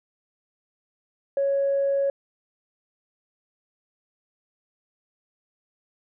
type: tone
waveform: sine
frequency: 554.4 Hz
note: C#5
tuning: in tune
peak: -19 dBFS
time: 1.37-2.1 s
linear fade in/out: 2 ms
effects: tanh soft clip ceiling -16 dBFS